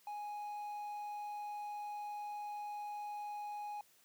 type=tone; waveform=triangle; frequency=830.6 Hz; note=G#5; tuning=in tune; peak=-39 dBFS; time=0.07-3.81 s; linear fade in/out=2 ms; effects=white hiss -68 dBFS RMS until 4.04 s + high-pass 100 Hz 12 dB/octave